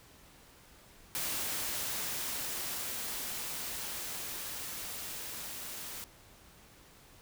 white noise with level ramp, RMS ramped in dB -35 to -43 dBFS, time 1.15-6.04 s, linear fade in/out 0 ms, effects pink hiss -58 dBFS RMS until 7.21 s

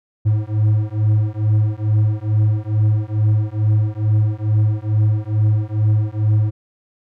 triangle beating tone pair, 105.6 / 107.9 Hz, G#2 / A2, +29 / -33 cents, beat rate 2.3 Hz, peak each -15 dBFS, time 0.25-6.51 s, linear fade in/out 20 ms, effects none

